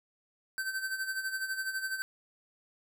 square tone with tremolo, 1545 Hz, G6, 26 cents flat, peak -31 dBFS, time 0.58-2.02 s, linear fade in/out 0 ms, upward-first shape sine, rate 12 Hz, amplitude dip 65%, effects none

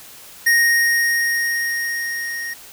square tone with level ramp, 1864.7 Hz, A#6, in tune, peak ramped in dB -12 to -26 dBFS, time 0.46-2.54 s, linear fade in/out 10 ms, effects white hiss -41 dBFS RMS until 2.72 s

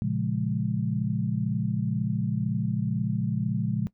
sine chord, Bb minor seventh, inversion none, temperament equal, 116.54 / 138.59 / 174.61 / 207.7 Hz, Bb2 / Db3 / F3 / Ab3, 0 / 0 / 0 / 0 cents, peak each -30 dBFS, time 0.02-3.87 s, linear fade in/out 0 ms, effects noise-tail reverb RT60 0.1 s tail -18 dB re dry

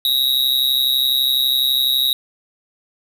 square tone with amplitude modulation, 3803 Hz, A#7, 34 cents sharp, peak -11 dBFS, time 0.05-2.13 s, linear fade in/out 2 ms, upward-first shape sine, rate 132 Hz, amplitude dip 100%, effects 7-bit

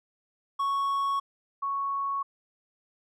triangle / sine tone pair in turn, 1108.7 / 1108.7 Hz, C#6 / C#6, 0 / 0 cents, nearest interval unison, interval 0 cents, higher neither, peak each -23 / -27 dBFS, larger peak first, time 0.59-1.2 / 1.62-2.23 s, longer neither, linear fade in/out 10 ms, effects none

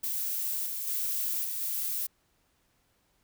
violet noise with level steps, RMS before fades -32 / -35 / -31 / -34 / -32 dBFS, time 0.03-2.07 s, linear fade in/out 10 ms, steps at 0.66 / 0.87 / 1.44 / 1.61 s, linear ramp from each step 5 ms, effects pink hiss -71 dBFS RMS until 3.23 s

